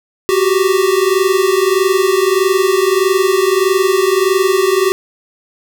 square tone pair together, 370 / 391.6 Hz, F#4 / G4, 0 / -2 cents, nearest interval minor second, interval 98 cents, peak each -14 / -14 dBFS, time 0.29-4.92 s, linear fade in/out 0 ms, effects none

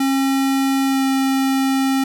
square tone with pitch glide, 270 to 268.1 Hz, C#4 to C4, -45 to +42 cents, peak -16 dBFS, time 0-2.04 s, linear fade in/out 5 ms, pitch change -13 cents, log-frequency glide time 0.86-1.04 s, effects none

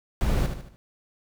brown noise with echo, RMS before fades -23 dBFS, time 0.21-0.46 s, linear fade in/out 0 ms, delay 75 ms, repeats 4, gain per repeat -7 dB, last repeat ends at 0.76 s, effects none

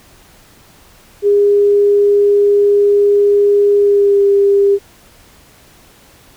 sine tone with pitch glide, 407.2 to 400 Hz, G#4 to G4, -34 to +35 cents, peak -7 dBFS, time 1.22-4.79 s, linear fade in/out 50 ms, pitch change -31 cents, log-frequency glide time 3.78-4.23 s, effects pink hiss -45 dBFS RMS until 6.36 s

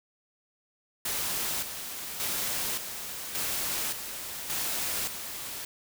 white noise with tremolo, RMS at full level -31 dBFS, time 1.05-5.65 s, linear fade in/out 5 ms, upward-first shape square, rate 0.87 Hz, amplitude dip 55%, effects none

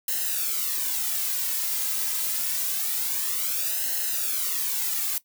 blue noise with flanger, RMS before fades -27 dBFS, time 0.08-5.18 s, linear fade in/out 2 ms, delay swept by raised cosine 0.85 to 2.75 ms, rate 0.26 Hz, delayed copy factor -0.75, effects noise-tail reverb RT60 0.1 s tail -17 dB re dry

